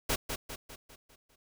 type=noise with echo; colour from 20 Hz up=pink; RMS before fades=-29 dBFS; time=0.09-0.16 s; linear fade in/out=10 ms; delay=200 ms; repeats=6; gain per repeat=-6 dB; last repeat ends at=1.36 s; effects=none